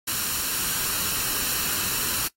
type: noise with comb filter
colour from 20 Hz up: white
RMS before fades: -26 dBFS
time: 0.07-2.28 s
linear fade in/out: 10 ms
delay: 0.71 ms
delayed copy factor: +0.5
effects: noise-tail reverb RT60 0.1 s tail -20 dB re dry + AAC 48 kbps